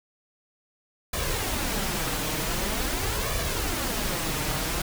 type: noise with flanger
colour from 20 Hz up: pink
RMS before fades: -28 dBFS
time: 1.13-4.82 s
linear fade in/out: 5 ms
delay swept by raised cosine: 1.7 to 6.6 ms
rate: 0.45 Hz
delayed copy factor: +0.5
effects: none